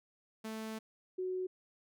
sawtooth / sine tone pair in turn, 220 / 369.9 Hz, A3 / F#4, 0 / 0 cents, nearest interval major sixth, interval 900 cents, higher second, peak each -36 / -34 dBFS, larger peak second, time 0.44-0.79 / 1.18-1.47 s, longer first, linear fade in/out 10 ms, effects none

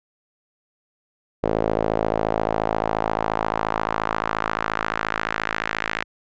sawtooth tone with band-pass filter sweep, 54.3 Hz, A1, 22 cents flat, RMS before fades -24 dBFS, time 1.43-6.04 s, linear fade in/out 10 ms, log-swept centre 510 to 1900 Hz, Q 1.8, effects resampled to 16000 Hz

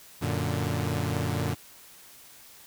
sawtooth chord, Gb augmented, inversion none, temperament equal, 92.5 / 116.54 / 146.83 Hz, Gb2 / Bb2 / D3, 0 / 0 / 0 cents, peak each -27 dBFS, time 0.21-1.55 s, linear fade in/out 20 ms, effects white hiss -51 dBFS RMS until 2.66 s

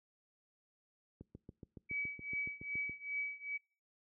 click train, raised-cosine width 3 ms, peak -36 dBFS, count 13, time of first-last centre 1.21-2.895 s, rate 7.12 Hz
sine tone with tremolo, 2281 Hz, C#7, 49 cents sharp, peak -34 dBFS, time 1.89-3.58 s, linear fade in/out 20 ms, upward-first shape triangle, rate 2.5 Hz, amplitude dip 95%
effects noise-tail reverb RT60 0.4 s tail -25 dB re dry + high-pass 60 Hz 12 dB/octave

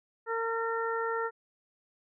harmonic tone, 456.3 Hz, A#4, 37 cents flat, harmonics 1 / 2 / 3 / 4, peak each -32 / -36 / -34 / -39 dBFS, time 0.26-1.31 s, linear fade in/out 50 ms, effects none

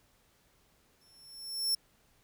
sawtooth tone with exponential growth, 5400 Hz, E8, 41 cents sharp, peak -23 dBFS, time 1.01-1.75 s, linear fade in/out 5 ms, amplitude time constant 160 ms, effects pink hiss -68 dBFS RMS until 2.23 s

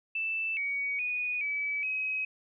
sine tone with pitch steps, 2647 / 2251 / 2472 / 2292 / 2540 Hz, E7 / C#7 / D#7 / D7 / D#7, +7 / +26 / -12 / -43 / +35 cents, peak -29 dBFS, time 0.15-2.25 s, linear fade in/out 5 ms, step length 420 ms, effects none

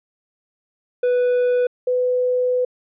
triangle / sine tone pair in turn, 493.9 / 499.9 Hz, B4 / B4, 0 / +21 cents, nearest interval unison, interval 21 cents, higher second, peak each -13 / -16 dBFS, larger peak first, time 1.03-1.67 / 1.87-2.65 s, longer second, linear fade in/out 5 ms, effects resampled to 8000 Hz

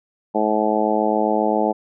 harmonic tone, 107.5 Hz, A2, 40 cents flat, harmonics 2 / 3 / 4 / 5 / 6 / 7 / 8, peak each -24 / -24 / -24 / -24 / -24 / -24 / -24 dBFS, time 0.34-1.73 s, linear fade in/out 20 ms, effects none

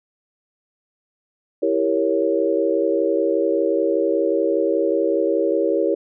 sine chord, E diminished seventh, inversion none, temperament equal with one note detuned, 329.6 / 394.7 / 466.2 / 554.4 Hz, E4 / G4 / Bb4 / Db5, 0 / +12 / 0 / 0 cents, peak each -22 dBFS, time 1.62-5.95 s, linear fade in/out 10 ms, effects none

